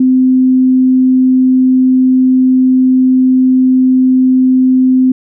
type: tone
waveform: sine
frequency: 257.6 Hz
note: C4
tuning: 27 cents flat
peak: -5 dBFS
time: 0-5.12 s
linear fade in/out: 5 ms
effects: none